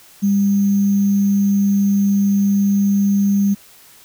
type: tone with sample-and-hold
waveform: sine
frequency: 199.8 Hz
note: G3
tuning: 33 cents sharp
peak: -12 dBFS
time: 0.22-3.55 s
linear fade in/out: 20 ms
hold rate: 6300 Hz
effects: white hiss -46 dBFS RMS until 4.04 s